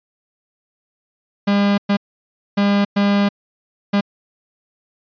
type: tone bursts at uneven times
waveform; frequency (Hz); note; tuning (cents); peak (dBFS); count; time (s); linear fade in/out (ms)
45% pulse; 201.8; G#3; -49; -13; 5; 1.47-1.78 / 1.89-1.97 / 2.57-2.85 / 2.96-3.29 / 3.93-4.01; 10
effects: resampled to 11025 Hz